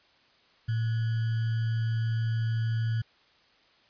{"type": "tone with sample-and-hold", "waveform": "sine", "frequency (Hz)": 113.3, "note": "A#2", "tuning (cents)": -49, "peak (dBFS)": -25, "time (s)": [0.68, 3.02], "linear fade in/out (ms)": 10, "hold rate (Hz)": 1575, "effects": ["white hiss -62 dBFS RMS until 3.89 s", "resampled to 11025 Hz"]}